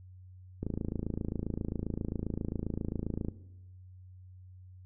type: click train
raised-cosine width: 3 ms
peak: -21 dBFS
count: 74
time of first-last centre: 0.63-3.285 s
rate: 27.5 Hz
effects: noise-tail reverb RT60 1.0 s tail -17 dB re dry + added 92 Hz sine -49 dBFS peak until 4.85 s